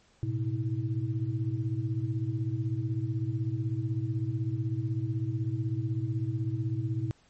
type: tone cluster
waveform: sine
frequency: 110.4 / 126.4 / 321.2 Hz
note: A2 / B2 / E4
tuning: +6 / +41 / -45 cents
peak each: -31 / -31 / -37 dBFS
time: 0.23-7.11 s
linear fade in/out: 0 ms
effects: pink hiss -64 dBFS RMS until 7.29 s + MP3 32 kbps